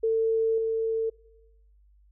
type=tone with level steps; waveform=sine; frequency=448.2 Hz; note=A4; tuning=32 cents sharp; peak=-21 / -24 dBFS; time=0.03-1.1 s; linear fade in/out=10 ms; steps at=0.58 s; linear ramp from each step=2 ms; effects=noise-tail reverb RT60 1.0 s tail -24 dB re dry + added 50 Hz sine -56 dBFS peak until 2.11 s